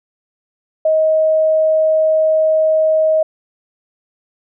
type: tone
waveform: sine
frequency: 630 Hz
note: D#5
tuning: 21 cents sharp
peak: -10 dBFS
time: 0.85-3.23 s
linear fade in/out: 5 ms
effects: none